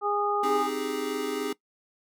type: harmonic tone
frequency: 410.7 Hz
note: G#4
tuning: 19 cents flat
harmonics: 1 / 2 / 3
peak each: -29 / -28 / -28 dBFS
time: 0.01-0.7 s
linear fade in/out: 50 ms
type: chord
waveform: square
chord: Ab major seventh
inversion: first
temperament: equal with one note detuned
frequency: 263.6 / 311.1 / 392 / 415.3 Hz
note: C4 / Eb4 / G4 / Ab4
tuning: +13 / 0 / 0 / 0 cents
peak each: -36 / -36 / -37 / -32 dBFS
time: 0.43-1.53 s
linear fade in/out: 5 ms
effects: noise-tail reverb RT60 0.1 s tail -20 dB re dry